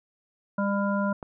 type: harmonic tone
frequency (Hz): 200.4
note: G3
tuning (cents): +38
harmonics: 1 / 3 / 5 / 7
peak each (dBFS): -25 / -30 / -32 / -33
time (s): 0.58-1.13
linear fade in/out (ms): 5
type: click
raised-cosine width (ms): 1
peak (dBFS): -22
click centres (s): 1.228
effects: none